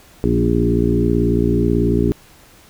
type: harmonic tone with a mistuned harmonic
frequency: 58.27 Hz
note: A#1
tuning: in tune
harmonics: 1 / 2 / 3 / 4 / 5 / 6 / 7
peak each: -21 / -21 / -21 / -21 / -21 / -21 / -21 dBFS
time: 0.24-2.12 s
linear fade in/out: 0 ms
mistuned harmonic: 4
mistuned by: +25 cents
effects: pink hiss -47 dBFS RMS until 2.69 s